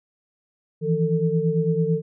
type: tone cluster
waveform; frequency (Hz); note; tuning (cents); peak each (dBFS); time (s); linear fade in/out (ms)
sine; 159.3 / 168.3 / 446.3; D#3 / E3 / A4; +41 / +36 / +25; -23; 0.81-2.02; 50
effects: none